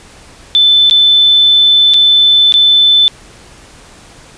sine tone with dropouts, 3520 Hz, A7, in tune, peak -4 dBFS, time 0.55-3.08 s, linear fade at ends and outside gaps 0 ms, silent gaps 0.898-0.91 / 1.937-1.942 / 2.523-2.54 s, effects pink hiss -38 dBFS RMS until 4.37 s + resampled to 22050 Hz

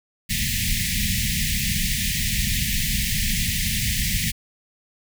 pink band-stop noise, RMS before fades -23 dBFS, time 0.29-4.32 s, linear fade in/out 20 ms, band 230 to 1800 Hz, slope 96 dB/octave, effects none

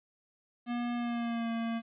square tone with pitch glide, 240.2 to 229.4 Hz, B3 to A#3, -48 to -28 cents, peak -32 dBFS, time 0.66-1.82 s, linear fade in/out 50 ms, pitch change -80 cents, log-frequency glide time 0.95-1.51 s, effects resampled to 8000 Hz + 11-bit

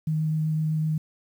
sine tone with vibrato, 156.2 Hz, D#3, 7 cents sharp, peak -22 dBFS, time 0.07-0.98 s, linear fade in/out 5 ms, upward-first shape sine, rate 7.9 Hz, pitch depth 10 cents each way, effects 9-bit

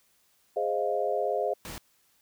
sine chord, F minor seventh, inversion first, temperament equal, 415.3 / 523.3 / 622.3 / 698.5 Hz, Ab4 / C5 / Eb5 / F5, 0 / 0 / 0 / 0 cents, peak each -31 dBFS, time 0.56-1.54 s, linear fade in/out 10 ms
pink noise, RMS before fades -40 dBFS, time 1.65-1.78 s, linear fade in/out 0 ms
effects white hiss -67 dBFS RMS until 2.21 s

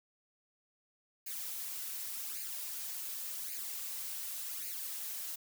blue noise with flanger, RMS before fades -41 dBFS, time 1.26-5.36 s, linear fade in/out 10 ms, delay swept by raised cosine 0.43 to 5.53 ms, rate 0.88 Hz, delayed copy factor +0.7, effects none

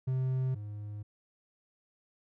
triangle tone pair in turn, 130 / 104.2 Hz, C3 / G#2, -11 / +6 cents, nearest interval major third, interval 383 cents, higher first, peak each -26 / -36 dBFS, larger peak first, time 0.07-0.55 / 0.55-1.03 s, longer neither, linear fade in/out 10 ms, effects none

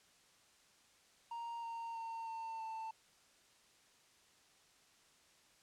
triangle tone with pitch steps, 932.3 / 921.6 / 911 / 900.5 / 890.2 Hz, A#5 / A#5 / A#5 / A5 / A5, 0 / -20 / -40 / +40 / +20 cents, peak -40 dBFS, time 1.31-2.91 s, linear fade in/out 5 ms, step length 320 ms, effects white hiss -68 dBFS RMS until 5.62 s + low-pass 8000 Hz 12 dB/octave

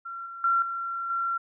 sine tone with level steps, 1366 Hz, F6, 39 cents flat, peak -34 / -37 / -20 / -29 / -25 dBFS, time 0.05-1.38 s, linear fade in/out 10 ms, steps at 0.26 / 0.44 / 0.62 / 1.1 s, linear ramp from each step 2 ms, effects none

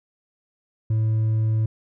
sine tone with hard clipping, 110 Hz, A2, in tune, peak -19 dBFS, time 0.9-1.66 s, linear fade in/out 5 ms, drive 2 dB, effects none

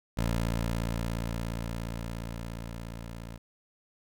15% pulse tone with level ramp, 57.1 Hz, A#1, 35 cents flat, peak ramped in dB -20 to -34 dBFS, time 0.17-3.38 s, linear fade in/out 10 ms, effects none

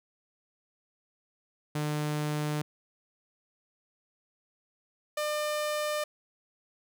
sawtooth tone pair in turn, 150 / 600 Hz, D3 / D5, +37 / +37 cents, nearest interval 2 octaves, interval 2400 cents, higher second, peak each -25 dBFS, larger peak neither, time 1.75-2.62 / 5.17-6.04 s, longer neither, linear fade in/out 5 ms, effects none

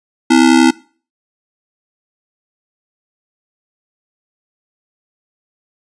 square ring-modulated tone, 289.5 Hz, D4, 25 cents flat, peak -4 dBFS, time 0.3-0.71 s, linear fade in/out 10 ms, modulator 35.5 Hz, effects noise-tail reverb RT60 0.4 s tail -21 dB re dry + resampled to 22050 Hz

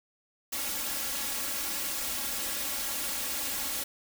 white noise with comb filter, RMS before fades -33 dBFS, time 0.52-3.84 s, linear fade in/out 10 ms, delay 3.6 ms, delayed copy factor +1, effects none

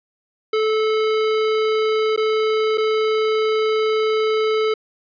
square tone with dropouts, 435.3 Hz, A4, 19 cents flat, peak -17 dBFS, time 0.53-4.74 s, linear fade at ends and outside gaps 5 ms, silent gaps 2.163-2.175 / 2.775-2.78 s, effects resampled to 11025 Hz + 9-bit

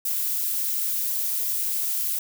violet noise with amplitude modulation, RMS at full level -24 dBFS, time 0.05-2.19 s, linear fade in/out 5 ms, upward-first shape sine, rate 222 Hz, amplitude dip 40%, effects none

